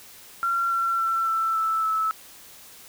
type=tone with pitch steps; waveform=sine; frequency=1371 / 1357.6 / 1344.3 / 1331.2 / 1318.2 / 1305.3 Hz; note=F6 / F6 / E6 / E6 / E6 / E6; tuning=-32 / -49 / +34 / +17 / 0 / -17 cents; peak=-21 dBFS; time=0.43-2.11 s; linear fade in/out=0 ms; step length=280 ms; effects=white hiss -47 dBFS RMS until 2.88 s